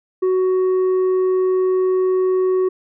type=tone with tanh clipping; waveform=sine; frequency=372.1 Hz; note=F#4; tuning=10 cents sharp; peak=-15 dBFS; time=0.22-2.69 s; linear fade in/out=10 ms; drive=4 dB; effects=none